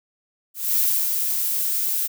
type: noise with ADSR envelope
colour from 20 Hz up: violet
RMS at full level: -19 dBFS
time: 0.54-2.08 s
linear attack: 230 ms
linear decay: 330 ms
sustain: -4 dB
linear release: 25 ms
effects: none